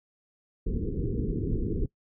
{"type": "low-pass noise", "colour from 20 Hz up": "pink", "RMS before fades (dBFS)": -29, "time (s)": [0.66, 1.86], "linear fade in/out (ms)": 5, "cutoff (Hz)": 460, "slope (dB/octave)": 96, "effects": ["noise-tail reverb RT60 0.1 s tail -20 dB re dry"]}